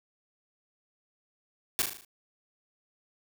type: noise with echo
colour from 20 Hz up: white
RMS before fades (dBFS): -26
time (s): 1.79-1.82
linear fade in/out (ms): 0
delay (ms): 38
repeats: 6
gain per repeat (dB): -5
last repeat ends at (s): 2.048
effects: none